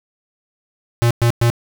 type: tone bursts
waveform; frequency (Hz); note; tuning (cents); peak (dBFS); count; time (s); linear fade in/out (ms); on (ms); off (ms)
square; 118.1; A#2; +23; -12; 3; 1.02-1.501; 0; 87; 110
effects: none